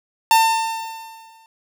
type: tone with exponential decay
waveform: 45% pulse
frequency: 899 Hz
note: A5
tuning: 37 cents sharp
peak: -9 dBFS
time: 0.31-1.46 s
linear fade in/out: 1 ms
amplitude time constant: 250 ms
effects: none